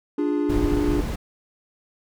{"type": "chord", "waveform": "triangle", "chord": "D diminished", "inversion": "none", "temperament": "equal with one note detuned", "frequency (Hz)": [293.7, 349.2, 414.1], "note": ["D4", "F4", "Ab4"], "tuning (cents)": [0, 0, -5], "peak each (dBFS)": [-20, -25, -26], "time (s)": [0.18, 1.01], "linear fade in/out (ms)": 5}
{"type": "noise", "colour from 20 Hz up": "brown", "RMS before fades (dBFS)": -25, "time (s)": [0.49, 1.16], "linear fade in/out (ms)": 10}
{"effects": []}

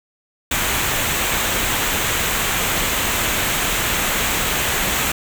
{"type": "noise with comb filter", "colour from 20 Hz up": "pink", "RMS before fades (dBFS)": -20, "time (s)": [0.51, 5.12], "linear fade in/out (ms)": 5, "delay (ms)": 0.2, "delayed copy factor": -0.5, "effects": []}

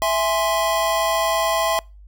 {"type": "chord", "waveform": "square", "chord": "E augmented", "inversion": "none", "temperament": "equal", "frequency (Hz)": [659.3, 830.6, 1046.5], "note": ["E5", "G#5", "B#5"], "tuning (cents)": [0, 0, 0], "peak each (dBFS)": [-21, -26, -23], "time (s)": [0.02, 1.79], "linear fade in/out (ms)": 0, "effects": ["noise-tail reverb RT60 0.3 s tail -26 dB re dry", "added 50 Hz sine -41 dBFS peak until 2.07 s"]}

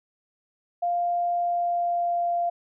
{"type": "tone with pitch glide", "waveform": "sine", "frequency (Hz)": [698.5, 693.3], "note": ["F5", "F5"], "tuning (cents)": [0, -13], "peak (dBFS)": -22, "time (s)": [0.82, 2.5], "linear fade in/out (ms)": 10, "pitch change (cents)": -13, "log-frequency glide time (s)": [1.33, 2.35], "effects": []}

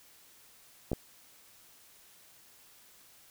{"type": "clicks", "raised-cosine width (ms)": 2, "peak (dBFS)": -18, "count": 2, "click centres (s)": [0.917, 0.932], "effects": ["white hiss -59 dBFS RMS until 3.3 s"]}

